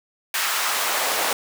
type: noise with high-pass filter sweep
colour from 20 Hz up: pink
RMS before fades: -23 dBFS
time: 0.34-1.33 s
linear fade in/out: 2 ms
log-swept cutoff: 1400 to 550 Hz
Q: 1.2
effects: none